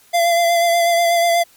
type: tone with vibrato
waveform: square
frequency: 684 Hz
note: F5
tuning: 36 cents flat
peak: -13 dBFS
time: 0.13-1.44 s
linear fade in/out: 20 ms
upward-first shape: sine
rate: 8.2 Hz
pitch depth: 24 cents each way
effects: white hiss -51 dBFS RMS until 1.56 s + MP3 96 kbps